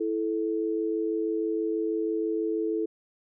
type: tone pair together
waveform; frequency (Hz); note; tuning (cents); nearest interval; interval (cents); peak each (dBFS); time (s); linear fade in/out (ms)
sine; 329.6 / 435.8; E4 / A4; 0 / -17; perfect fourth; 483; -28; 0-2.86; 10
effects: none